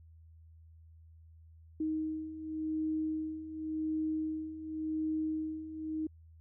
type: beating tone pair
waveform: sine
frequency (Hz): 312.6 / 313.5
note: D#4 / D#4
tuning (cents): +8 / +13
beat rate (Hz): 0.9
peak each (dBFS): -39 / -34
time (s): 1.8-6.07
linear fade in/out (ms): 5
effects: added 81 Hz sine -54 dBFS peak until 6.4 s